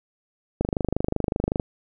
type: click train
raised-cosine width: 2 ms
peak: -9 dBFS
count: 26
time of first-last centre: 0.61-1.598 s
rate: 25.3 Hz
effects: none